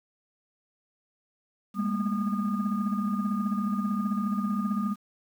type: tone cluster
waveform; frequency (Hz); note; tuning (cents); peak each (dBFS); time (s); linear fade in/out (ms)
sine; 200.7 / 215.8 / 234.3 / 1221; G3 / A3 / A#3 / D#6; +41 / -33 / +9 / -33; -27 / -32 / -32 / -34; 1.74-4.96; 50
effects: tanh soft clip ceiling -18 dBFS + 9-bit